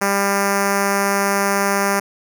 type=tone with notch filter; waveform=5% pulse; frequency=198.9 Hz; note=G3; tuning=25 cents sharp; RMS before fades=-18 dBFS; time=0.01-2 s; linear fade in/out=10 ms; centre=3200 Hz; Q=0.97; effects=none